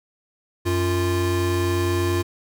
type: tone pair together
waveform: square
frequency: 92.3 / 348.5 Hz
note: F#2 / F4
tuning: -4 / -4 cents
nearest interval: octave + major seventh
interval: 2300 cents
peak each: -23 dBFS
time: 0.65-2.23 s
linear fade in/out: 20 ms
effects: none